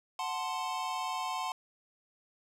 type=chord; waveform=square; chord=F# diminished; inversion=none; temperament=equal with one note detuned; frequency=740 / 880 / 1043.5 Hz; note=F#5 / A5 / C6; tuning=0 / 0 / -5 cents; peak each=-39 / -39 / -37 dBFS; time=0.19-1.52 s; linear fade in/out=2 ms; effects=low-pass 9000 Hz 12 dB/octave